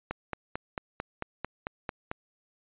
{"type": "click train", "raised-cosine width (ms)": 0.5, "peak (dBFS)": -17, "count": 10, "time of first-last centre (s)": [0.11, 2.114], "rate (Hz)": 4.49, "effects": ["resampled to 8000 Hz"]}